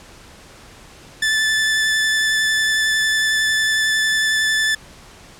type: tone with vibrato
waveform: sawtooth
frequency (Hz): 1751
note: A6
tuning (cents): -9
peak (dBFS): -12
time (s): 1.22-4.75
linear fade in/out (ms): 5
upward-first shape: sine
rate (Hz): 11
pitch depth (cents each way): 11
effects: pink hiss -43 dBFS RMS until 5.39 s + low-pass 9000 Hz 12 dB/octave